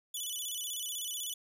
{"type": "tone with vibrato", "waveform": "15% pulse", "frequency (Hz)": 3200, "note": "G7", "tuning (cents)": 35, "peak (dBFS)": -29, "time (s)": [0.14, 1.34], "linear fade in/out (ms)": 5, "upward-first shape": "square", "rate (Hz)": 16, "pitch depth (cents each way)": 120, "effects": []}